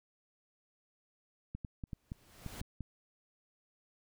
clicks, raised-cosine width 5 ms, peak -28 dBFS, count 8, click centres 1.55 / 1.648 / 1.838 / 1.932 / 2.119 / 2.463 / 2.614 / 2.807 s
pink noise with exponential growth, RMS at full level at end -45 dBFS, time 1.87-2.61 s, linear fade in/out 2 ms, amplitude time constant 160 ms
effects none

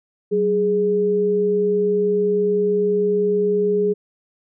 sine tone pair together, 189.1 / 415.3 Hz, F#3 / G#4, +38 / 0 cents, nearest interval octave + major second, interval 1362 cents, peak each -24 / -16 dBFS, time 0.31-3.94 s, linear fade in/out 20 ms, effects none

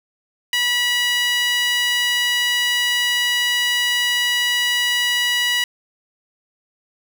sawtooth tone with high-pass filter, 973 Hz, B5, 26 cents flat, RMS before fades -19 dBFS, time 0.53-5.64 s, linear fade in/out 2 ms, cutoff 2400 Hz, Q 9.5, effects none

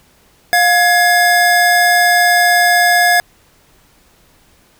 square tone pair together, 707.2 / 1682 Hz, F5 / G#6, +22 / +22 cents, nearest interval octave + minor third, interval 1500 cents, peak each -12 dBFS, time 0.53-3.2 s, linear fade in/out 0 ms, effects pink hiss -51 dBFS RMS until 4.79 s

